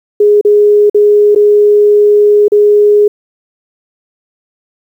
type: tone with dropouts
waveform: sine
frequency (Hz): 415.3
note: G#4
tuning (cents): 0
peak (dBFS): -3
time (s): 0.2-3.08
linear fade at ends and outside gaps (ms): 5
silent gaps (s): 0.412-0.449 / 0.898-0.945 / 1.349-1.359 / 2.482-2.519
effects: 7-bit